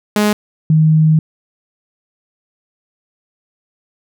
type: tone pair in turn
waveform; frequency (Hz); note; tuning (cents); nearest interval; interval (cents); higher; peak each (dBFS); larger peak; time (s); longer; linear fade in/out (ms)
sawtooth / sine; 209.4 / 156.87; G#3 / D#3; +15 / +14; perfect fourth; 501; first; -7 / -7; neither; 0.16-0.33 / 0.7-1.19; second; 2
effects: none